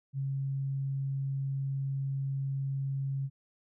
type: tone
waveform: sine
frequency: 136.5 Hz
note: C#3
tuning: 26 cents flat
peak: -30 dBFS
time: 0.13-3.3 s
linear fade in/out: 50 ms
effects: none